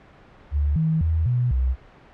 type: tone with pitch steps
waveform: sine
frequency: 72.7 / 159.5 / 80.8 / 123.1 / 63.9 Hz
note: D2 / D#3 / E2 / B2 / C2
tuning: -17 / +43 / -34 / -5 / -40 cents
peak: -18 dBFS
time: 0.51-1.76 s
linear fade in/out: 50 ms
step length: 250 ms
effects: pink hiss -49 dBFS RMS until 2.13 s + low-pass 2000 Hz 12 dB/octave